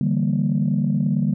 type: chord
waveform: sine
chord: E half-diminished seventh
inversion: third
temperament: equal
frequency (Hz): 146.83 / 164.81 / 196 / 233.1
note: D3 / E3 / G3 / Bb3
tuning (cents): 0 / 0 / 0 / 0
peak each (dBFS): -21 / -26 / -21 / -23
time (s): 0.01-1.34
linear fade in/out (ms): 2
effects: tanh soft clip ceiling -10 dBFS